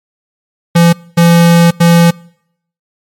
square tone bursts at uneven times, 170 Hz, F3, 46 cents flat, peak -4 dBFS, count 3, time 0.75-0.93 / 1.17-1.71 / 1.8-2.11 s, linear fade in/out 10 ms, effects noise-tail reverb RT60 0.7 s tail -25 dB re dry + MP3 64 kbps

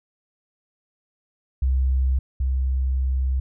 sine tone pair in turn, 65.3 / 65.3 Hz, C2 / C2, -3 / -3 cents, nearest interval unison, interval 0 cents, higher neither, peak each -17 / -19 dBFS, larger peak first, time 1.62-2.19 / 2.4-3.4 s, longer second, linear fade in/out 5 ms, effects none

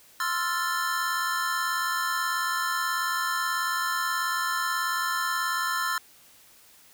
square chord, F major seventh, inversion second, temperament equal, 1046.5 / 1318.5 / 1396.9 / 1760 Hz, C6 / E6 / F6 / A6, 0 / 0 / 0 / 0 cents, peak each -32 dBFS, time 0.2-5.98 s, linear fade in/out 2 ms, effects white hiss -55 dBFS RMS until 6.93 s

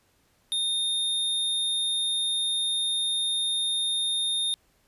square tone, 3660 Hz, A#7, 32 cents flat, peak -25 dBFS, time 0.52-4.54 s, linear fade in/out 0 ms, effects pink hiss -66 dBFS RMS until 4.87 s + resampled to 32000 Hz

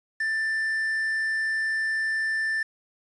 triangle tone with quantisation, 1774 Hz, A6, 14 cents sharp, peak -22 dBFS, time 0.2-2.63 s, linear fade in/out 5 ms, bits 8, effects resampled to 24000 Hz

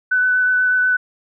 sine tone with vibrato, 1500 Hz, F#6, 23 cents sharp, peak -13 dBFS, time 0.11-0.97 s, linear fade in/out 10 ms, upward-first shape sine, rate 8.2 Hz, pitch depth 11 cents each way, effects none

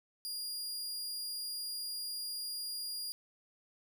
sawtooth tone, 4833 Hz, D8, 49 cents sharp, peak -35 dBFS, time 0.25-3.12 s, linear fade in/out 0 ms, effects none

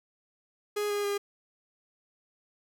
45% pulse tone with pitch steps, 415.3 / 410.1 / 404.9 Hz, G#4 / G#4 / G#4, 0 / -22 / -44 cents, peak -28 dBFS, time 0.76-1.18 s, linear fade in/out 10 ms, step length 140 ms, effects none

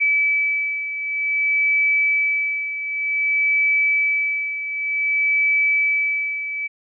sine beating tone pair, 2300 / 2300.54 Hz, D7 / D7, -37 / -36 cents, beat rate 0.54 Hz, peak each -18 / -24 dBFS, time 0-6.68 s, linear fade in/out 20 ms, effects none

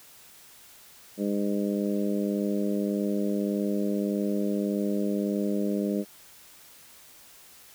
harmonic tone, 101.7 Hz, G#2, 36 cents flat, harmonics 2 / 3 / 4 / 5 / 6, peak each -27 / -31 / -33 / -35 / -37 dBFS, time 1.17-6.05 s, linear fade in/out 50 ms, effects white hiss -52 dBFS RMS until 7.74 s

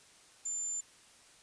sine tone, 7160 Hz, A8, 29 cents sharp, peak -34 dBFS, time 0.45-0.81 s, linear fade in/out 10 ms, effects white hiss -60 dBFS RMS until 1.42 s + resampled to 22050 Hz

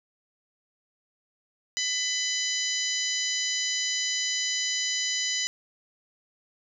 harmonic tone, 1000 Hz, B5, 21 cents sharp, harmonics 2 / 3 / 4 / 5 / 6 / 7, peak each -33 / -33 / -33 / -33 / -33 / -33 dBFS, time 1.77-5.47 s, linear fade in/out 0 ms, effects none

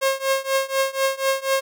sawtooth tone with tremolo, 538 Hz, C5, 48 cents sharp, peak -12 dBFS, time 0.01-1.61 s, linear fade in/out 20 ms, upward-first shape triangle, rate 4.1 Hz, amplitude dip 95%, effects none

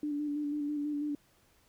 sine tone with vibrato, 293.7 Hz, D4, in tune, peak -31 dBFS, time 0.03-1.15 s, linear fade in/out 2 ms, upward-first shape square, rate 6.1 Hz, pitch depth 24 cents each way, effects pink hiss -67 dBFS RMS until 1.68 s

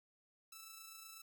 5% pulse tone with amplitude modulation, 1318.5 Hz, E6, in tune, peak -39 dBFS, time 0.52-1.22 s, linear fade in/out 5 ms, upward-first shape sine, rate 28.1 Hz, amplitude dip 35%, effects none

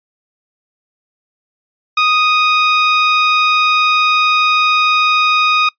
20% pulse tone, 1244.5 Hz, D#6, in tune, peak -5 dBFS, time 1.97-5.69 s, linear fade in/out 5 ms, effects noise-tail reverb RT60 0.1 s tail -23 dB re dry + resampled to 11025 Hz

